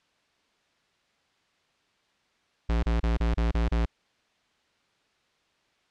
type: tone bursts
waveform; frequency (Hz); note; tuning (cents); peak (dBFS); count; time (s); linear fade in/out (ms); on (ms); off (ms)
square; 57.1; A#1; -35; -23; 7; 2.69-3.856; 5; 140; 31
effects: white hiss -68 dBFS RMS until 5.9 s + low-pass 4000 Hz 12 dB/octave